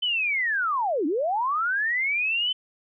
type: linear two-way sweep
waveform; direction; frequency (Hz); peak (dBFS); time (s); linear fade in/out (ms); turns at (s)
sine; down then up; 3073 to 270.2 to 3073; -22; 0.02-2.53; 10; 1.06
effects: none